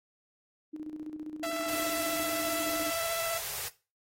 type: tone with tremolo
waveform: sine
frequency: 306.9 Hz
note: D#4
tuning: 24 cents flat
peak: -35 dBFS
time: 0.73-2.91 s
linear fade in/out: 10 ms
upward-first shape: square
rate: 15 Hz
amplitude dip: 65%
type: tone with vibrato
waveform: sawtooth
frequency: 665 Hz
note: E5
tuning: 15 cents sharp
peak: -28 dBFS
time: 1.43-3.38 s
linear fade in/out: 2 ms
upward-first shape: sine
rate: 15 Hz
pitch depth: 15 cents each way
type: band-stop noise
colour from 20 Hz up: white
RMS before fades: -37 dBFS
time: 1.68-3.69 s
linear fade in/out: 10 ms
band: 160 to 370 Hz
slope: 96 dB/octave
effects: noise-tail reverb RT60 0.3 s tail -17 dB re dry + AAC 48 kbps